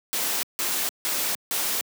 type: noise bursts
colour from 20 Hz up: white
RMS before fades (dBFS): -26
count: 4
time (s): 0.13-1.81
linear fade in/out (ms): 0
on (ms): 300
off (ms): 160
effects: high-pass 200 Hz 12 dB/octave